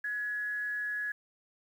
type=tone with amplitude modulation; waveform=sine; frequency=1686 Hz; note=G#6; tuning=26 cents sharp; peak=-30 dBFS; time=0.04-1.12 s; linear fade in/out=5 ms; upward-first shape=sine; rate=226 Hz; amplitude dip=35%; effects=10-bit